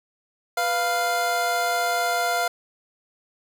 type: tone pair together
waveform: 25% pulse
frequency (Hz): 492.9 / 697.1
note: B4 / F5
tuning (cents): -3 / -3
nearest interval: tritone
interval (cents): 600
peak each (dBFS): -26 / -18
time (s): 0.57-2.48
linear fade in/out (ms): 5
effects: none